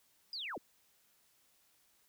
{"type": "linear sweep", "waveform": "sine", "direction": "down", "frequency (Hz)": [5050, 185], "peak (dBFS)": -39, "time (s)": [0.33, 0.58], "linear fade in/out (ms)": 2, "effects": ["white hiss -71 dBFS RMS until 2.08 s"]}